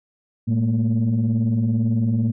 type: tone cluster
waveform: sine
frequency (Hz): 113.2 / 212.2 / 230.1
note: A2 / G#3 / A#3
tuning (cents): +50 / +38 / -22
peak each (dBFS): -18 / -26 / -20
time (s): 0.47-2.32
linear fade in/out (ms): 20
effects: tanh soft clip ceiling -12 dBFS